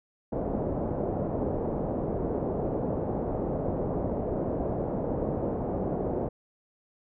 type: low-pass noise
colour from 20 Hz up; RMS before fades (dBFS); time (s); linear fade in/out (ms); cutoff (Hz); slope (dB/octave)
white; -30; 0.32-6.29; 10; 620; 24
effects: none